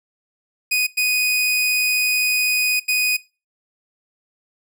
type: tone bursts at uneven times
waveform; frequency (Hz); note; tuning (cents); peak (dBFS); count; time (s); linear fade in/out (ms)
sawtooth; 2489; D#7; 0; -13; 3; 0.71-0.87 / 0.97-2.8 / 2.88-3.17; 10
effects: noise-tail reverb RT60 0.3 s tail -21 dB re dry